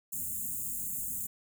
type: band-stop noise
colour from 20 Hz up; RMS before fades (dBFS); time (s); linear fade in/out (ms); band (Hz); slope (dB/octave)
white; -36; 0.12-1.27; 10; 260 to 6800; 96
effects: none